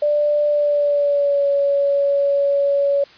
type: tone with pitch glide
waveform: sine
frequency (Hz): 590 to 563.4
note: D5 to C#5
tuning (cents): +8 to +28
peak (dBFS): -14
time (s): 0.02-3.04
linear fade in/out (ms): 5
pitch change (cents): -80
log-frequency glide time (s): 0.47-1.47
effects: white hiss -46 dBFS RMS until 3.17 s + resampled to 11025 Hz